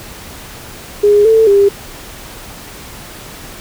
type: tone with pitch steps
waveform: sine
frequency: 412.4 / 445.1 / 400.5 Hz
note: G#4 / A4 / G4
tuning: -12 / +20 / +37 cents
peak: -5 dBFS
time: 1.03-1.69 s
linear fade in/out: 10 ms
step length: 220 ms
effects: pink hiss -32 dBFS RMS until 3.6 s